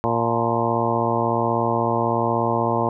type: harmonic tone with a mistuned harmonic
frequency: 116.3 Hz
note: A#2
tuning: 4 cents flat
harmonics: 1 / 2 / 3 / 4 / 5 / 6 / 7 / 8 / 9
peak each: -27 / -27 / -27 / -27 / -27 / -27 / -27 / -27 / -27 dBFS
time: 0.04-2.89 s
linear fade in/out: 0 ms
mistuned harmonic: 7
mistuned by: +73 cents
effects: none